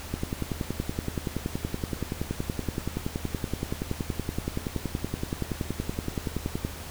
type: click train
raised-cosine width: 3 ms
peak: -15 dBFS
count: 70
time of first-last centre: 0.14-6.649 s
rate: 10.6 Hz
effects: added 79 Hz sine -41 dBFS peak until 6.9 s + pink hiss -41 dBFS RMS until 6.9 s